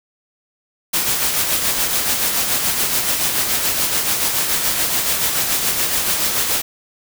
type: noise with tremolo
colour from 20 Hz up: white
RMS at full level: -17 dBFS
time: 0.93-6.62 s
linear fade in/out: 10 ms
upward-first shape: sine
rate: 7 Hz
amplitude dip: 40%
effects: none